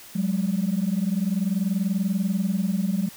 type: tone pair together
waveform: sine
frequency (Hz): 183.3 / 203.7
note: F#3 / G#3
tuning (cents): -16 / -33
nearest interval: major second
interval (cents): 183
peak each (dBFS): -23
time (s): 0.15-3.09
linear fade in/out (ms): 10
effects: tanh soft clip ceiling -16 dBFS + white hiss -45 dBFS RMS until 3.16 s